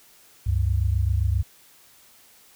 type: tone pair together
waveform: sine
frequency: 69.3 / 96.91 Hz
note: C#2 / G2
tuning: 0 / -19 cents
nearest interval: tritone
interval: 581 cents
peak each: -22 dBFS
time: 0.46-1.43 s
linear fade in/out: 10 ms
effects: white hiss -54 dBFS RMS until 2.55 s